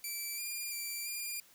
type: tone with pitch steps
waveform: 5% pulse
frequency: 2326 / 2403 / 2347 / 2403 Hz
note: D7 / D7 / D7 / D7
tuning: -17 / +39 / -2 / +39 cents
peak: -28 dBFS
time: 0.04-1.4 s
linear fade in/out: 2 ms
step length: 340 ms
effects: white hiss -62 dBFS RMS until 1.54 s